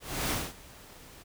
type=noise with ADSR envelope; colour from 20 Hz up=pink; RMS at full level=-29 dBFS; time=0-1.24 s; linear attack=290 ms; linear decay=240 ms; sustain=-22 dB; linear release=24 ms; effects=none